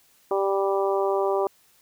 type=harmonic tone; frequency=196 Hz; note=G3; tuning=in tune; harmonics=2 / 3 / 4 / 5 / 6; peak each=-23 / -27 / -29 / -31 / -33 dBFS; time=0.31-1.47 s; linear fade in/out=2 ms; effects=white hiss -60 dBFS RMS until 1.81 s